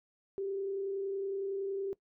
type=tone with frequency modulation; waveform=sine; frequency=392 Hz; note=G4; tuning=in tune; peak=-33 dBFS; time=0.38-1.93 s; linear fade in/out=0 ms; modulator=30.8 Hz; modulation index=0.32; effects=noise-tail reverb RT60 0.1 s tail -19 dB re dry